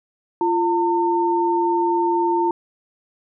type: tone pair together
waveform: sine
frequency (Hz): 345.1 / 906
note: F4 / A#5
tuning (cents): -21 / -50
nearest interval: octave + perfect fourth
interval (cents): 1671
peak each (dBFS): -19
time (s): 0.41-2.51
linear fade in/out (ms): 2
effects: none